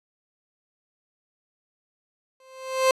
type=tone with exponential growth; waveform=30% pulse; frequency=523.3 Hz; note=C5; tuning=in tune; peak=-12 dBFS; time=2.4-2.91 s; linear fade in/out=2 ms; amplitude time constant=110 ms; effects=low-pass 10000 Hz 12 dB/octave